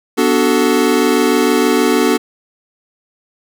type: chord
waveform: square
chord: B minor seventh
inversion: none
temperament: equal with one note detuned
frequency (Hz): 246.9 / 293.7 / 373.9 / 440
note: B3 / D4 / F#4 / A4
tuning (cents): 0 / 0 / +18 / 0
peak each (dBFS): -17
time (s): 0.17-2.18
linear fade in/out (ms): 20
effects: none